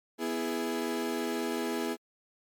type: chord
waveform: 35% pulse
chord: E major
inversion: second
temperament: equal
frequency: 246.9 / 329.6 / 415.3 Hz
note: B3 / E4 / G#4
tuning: 0 / 0 / 0 cents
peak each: -33 dBFS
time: 0.18-1.97 s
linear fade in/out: 50 ms
effects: MP3 96 kbps